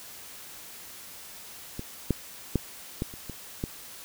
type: clicks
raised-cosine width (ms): 3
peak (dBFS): -21 / -10 / -10 / -15 / -30 / -24 / -16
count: 7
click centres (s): 1.794 / 2.107 / 2.557 / 3.021 / 3.139 / 3.297 / 3.639
effects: white hiss -45 dBFS RMS until 4.04 s

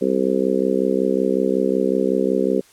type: harmonic tone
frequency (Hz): 65.41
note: C2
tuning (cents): 0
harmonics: 3 / 4 / 5 / 6 / 7 / 8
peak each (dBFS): -24 / -23 / -26 / -21 / -23 / -25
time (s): 0.01-2.61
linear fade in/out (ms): 10
effects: white hiss -52 dBFS RMS until 2.72 s + low-pass 11000 Hz 12 dB/octave

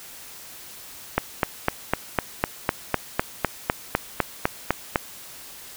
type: click train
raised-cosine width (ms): 0.5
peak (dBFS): -3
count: 16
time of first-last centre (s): 1.18-4.958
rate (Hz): 3.97
effects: white hiss -42 dBFS RMS until 5.76 s

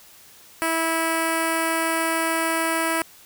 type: tone with notch filter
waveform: 5% pulse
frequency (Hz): 326.6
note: E4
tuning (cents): -16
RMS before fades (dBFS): -23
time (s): 0.62-3.02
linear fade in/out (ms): 0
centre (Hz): 3700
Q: 0.78
effects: white hiss -49 dBFS RMS until 3.25 s

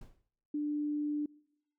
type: noise with exponential decay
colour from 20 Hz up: brown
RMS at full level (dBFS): -45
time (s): 0.01-0.29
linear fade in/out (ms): 5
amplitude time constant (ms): 59
type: tone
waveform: sine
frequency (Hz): 296.1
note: D4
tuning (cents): +14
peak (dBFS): -31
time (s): 0.54-1.26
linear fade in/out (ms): 5
effects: noise-tail reverb RT60 0.8 s tail -24 dB re dry

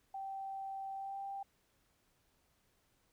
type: tone with pitch glide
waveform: sine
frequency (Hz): 778 to 787.9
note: G5 to G5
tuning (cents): -13 to +9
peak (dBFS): -40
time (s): 0.14-1.43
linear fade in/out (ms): 5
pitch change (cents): +22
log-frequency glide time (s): 0.94-1.19
effects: pink hiss -75 dBFS RMS until 3.12 s

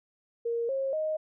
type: tone with pitch steps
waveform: sine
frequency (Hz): 466.8 / 539.3 / 623.1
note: A#4 / C#5 / D#5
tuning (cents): +2 / -48 / +2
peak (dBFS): -27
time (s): 0.45-1.17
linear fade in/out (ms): 10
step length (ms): 240
effects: none

